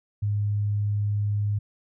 sine tone, 103.3 Hz, G#2, 9 cents flat, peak -22 dBFS, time 0.22-1.59 s, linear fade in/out 10 ms, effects none

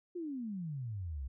sine exponential sweep, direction down, 365 to 61.74 Hz, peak -37 dBFS, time 0.15-1.28 s, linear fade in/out 10 ms, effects none

